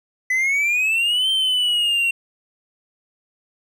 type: exponential two-way sweep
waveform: triangle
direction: up then down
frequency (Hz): 1999 to 3136 to 2726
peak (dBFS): -15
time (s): 0.3-2.11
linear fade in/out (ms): 5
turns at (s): 1.3
effects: none